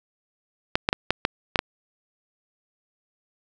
clicks, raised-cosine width 0.3 ms, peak -3 dBFS, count 7, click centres 0.755 / 0.889 / 0.929 / 1.106 / 1.251 / 1.558 / 1.591 s, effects none

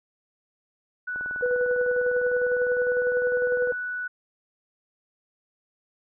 sine tone, 1480 Hz, F#6, in tune, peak -28 dBFS, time 1.07-4.08 s, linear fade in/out 10 ms
click train, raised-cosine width 1 ms, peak -28 dBFS, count 52, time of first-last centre 1.16-3.723 s, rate 19.9 Hz
sine tone with tremolo, 493.9 Hz, B4, in tune, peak -20 dBFS, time 1.42-3.72 s, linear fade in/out 10 ms, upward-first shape sine, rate 11 Hz, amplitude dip 40%
effects none

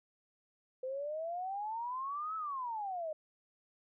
sine exponential two-way sweep, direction up then down, 508 to 1316 to 606 Hz, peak -36 dBFS, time 0.83-3.13 s, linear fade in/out 5 ms, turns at 2.36 s, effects none

